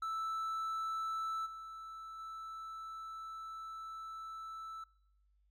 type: tone with level steps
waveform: triangle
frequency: 1318.5 Hz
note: E6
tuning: in tune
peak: -34 / -44 / -42 dBFS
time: 0.02-4.84 s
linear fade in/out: 5 ms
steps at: 1.45 / 2.18 s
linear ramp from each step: 20 ms
effects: noise-tail reverb RT60 0.9 s tail -25 dB re dry + added 50 Hz sine -69 dBFS peak until 5.5 s